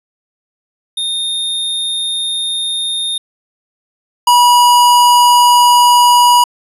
square tone pair in turn, 3663 / 970.2 Hz, A#7 / B5, -31 / -31 cents, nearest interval octave + major seventh, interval 2300 cents, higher first, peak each -16 / -6 dBFS, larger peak second, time 0.97-3.18 / 4.27-6.44 s, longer first, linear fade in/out 5 ms, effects resampled to 32000 Hz + 8-bit

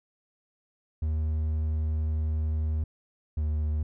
triangle tone pair in turn, 77.78 / 76.18 Hz, D#2 / D#2, 0 / -36 cents, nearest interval unison, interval 36 cents, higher first, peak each -23 dBFS, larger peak neither, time 1.02-2.84 / 3.37-3.83 s, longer first, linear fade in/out 5 ms, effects none

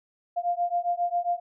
sine beating tone pair, 696 / 703.4 Hz, F5 / F5, -6 / +12 cents, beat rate 7.4 Hz, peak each -27 dBFS, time 0.36-1.4 s, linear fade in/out 20 ms, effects none

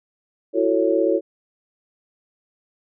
sine chord, F# minor seventh, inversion third, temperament just, 333 / 370 / 444 / 555 Hz, E4 / F#4 / A4 / C#5, +18 / 0 / +16 / +2 cents, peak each -21 / -22 / -22 / -21 dBFS, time 0.53-1.21 s, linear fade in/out 50 ms, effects none

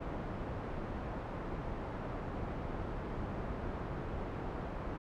pink low-pass noise, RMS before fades -40 dBFS, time 0-4.98 s, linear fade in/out 20 ms, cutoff 1100 Hz, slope 12 dB/octave, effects none

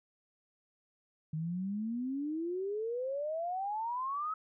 sine exponential sweep, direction up, 152.7 to 1297 Hz, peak -33 dBFS, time 1.33-4.34 s, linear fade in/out 5 ms, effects none

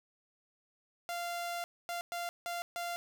sawtooth tone bursts at uneven times, 693 Hz, F5, 14 cents flat, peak -32 dBFS, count 5, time 1.09-1.64 / 1.89-2.01 / 2.12-2.29 / 2.46-2.62 / 2.76-2.96 s, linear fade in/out 0 ms, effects none

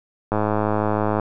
click train, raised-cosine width 1 ms, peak -7 dBFS, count 94, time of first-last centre 0.32-1.197 s, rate 106 Hz, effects none

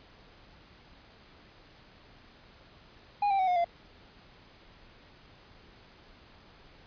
triangle tone with pitch steps, 819 / 784.3 / 751 / 719.2 / 688.7 Hz, G#5 / G5 / F#5 / F#5 / F5, -24 / +1 / +26 / -49 / -24 cents, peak -22 dBFS, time 3.22-3.645 s, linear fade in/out 5 ms, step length 85 ms, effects pink hiss -56 dBFS RMS until 6.86 s + resampled to 11025 Hz

